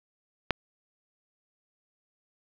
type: click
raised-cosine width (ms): 0.3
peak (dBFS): -7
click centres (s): 0.507
effects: low-pass 4000 Hz 12 dB/octave + 7-bit

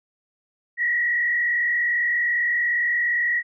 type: tone with frequency modulation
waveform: sine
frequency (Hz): 1917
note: A#6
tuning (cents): +48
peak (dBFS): -19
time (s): 0.77-3.43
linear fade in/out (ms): 50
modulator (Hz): 42.5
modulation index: 1.1
effects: none

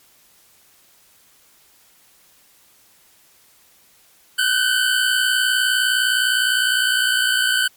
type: tone pair together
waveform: 25% pulse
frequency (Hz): 1488 / 1547.8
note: F#6 / G6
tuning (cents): +9 / -22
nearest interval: minor second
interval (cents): 69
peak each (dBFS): -15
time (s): 4.38-7.68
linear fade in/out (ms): 10
effects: white hiss -54 dBFS RMS until 7.76 s + MP3 96 kbps

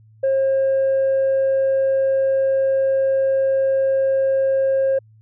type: tone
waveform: sine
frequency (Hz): 537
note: C5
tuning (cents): +45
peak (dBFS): -13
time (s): 0.23-4.99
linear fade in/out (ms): 10
effects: tanh soft clip ceiling -13 dBFS + added 109 Hz sine -47 dBFS peak until 5.21 s

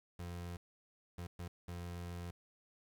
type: tone bursts at uneven times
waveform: 30% pulse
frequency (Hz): 87.31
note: F2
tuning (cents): 0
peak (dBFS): -40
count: 4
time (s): 0.19-0.57 / 1.18-1.27 / 1.39-1.48 / 1.68-2.31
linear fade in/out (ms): 5
effects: 11-bit

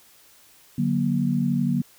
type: chord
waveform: sine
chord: D augmented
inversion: none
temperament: equal with one note detuned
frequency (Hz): 146.83 / 185 / 237.7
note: D3 / F#3 / A#3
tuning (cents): 0 / 0 / +34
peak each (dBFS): -25 / -25 / -23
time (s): 0.78-1.82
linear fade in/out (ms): 5
effects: white hiss -54 dBFS RMS until 1.98 s

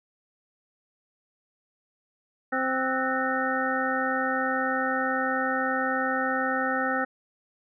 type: harmonic tone with a mistuned harmonic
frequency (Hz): 261.6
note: C4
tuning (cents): 0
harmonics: 1 / 2 / 3 / 5 / 6 / 7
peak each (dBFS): -31 / -31 / -31 / -31 / -31 / -31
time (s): 2.52-7.05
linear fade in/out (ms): 10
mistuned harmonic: 6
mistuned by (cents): -95
effects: none

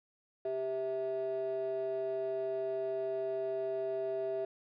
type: ring-modulated tone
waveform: triangle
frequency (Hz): 523.3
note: C5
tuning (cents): 0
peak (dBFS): -26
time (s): 0.45-4.45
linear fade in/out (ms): 5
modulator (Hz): 130
effects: tanh soft clip ceiling -28 dBFS + resampled to 11025 Hz

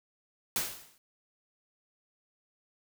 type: noise with exponential decay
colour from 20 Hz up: white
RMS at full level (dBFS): -28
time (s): 0.56-0.98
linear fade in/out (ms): 1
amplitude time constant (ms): 91
effects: none

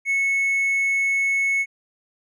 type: tone with hard clipping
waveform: sine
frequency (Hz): 2200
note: C#7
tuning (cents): -14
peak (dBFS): -19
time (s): 0.05-1.66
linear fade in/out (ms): 50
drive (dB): 2
effects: none

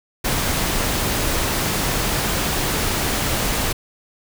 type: noise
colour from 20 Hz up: pink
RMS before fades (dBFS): -21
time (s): 0.24-3.73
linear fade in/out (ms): 10
effects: none

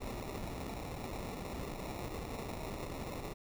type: noise with sample-and-hold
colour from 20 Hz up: pink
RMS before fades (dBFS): -42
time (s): 0-3.34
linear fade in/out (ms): 20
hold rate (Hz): 1575
effects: none

